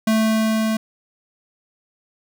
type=tone with level ramp; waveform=square; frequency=220 Hz; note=A3; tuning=in tune; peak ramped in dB=-15 to -19 dBFS; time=0.07-0.77 s; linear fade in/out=5 ms; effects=none